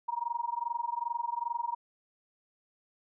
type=tone with amplitude modulation; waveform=sine; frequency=946 Hz; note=A#5; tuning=25 cents sharp; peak=-27 dBFS; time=0.08-1.75 s; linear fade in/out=10 ms; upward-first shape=sine; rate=22.5 Hz; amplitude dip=95%; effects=none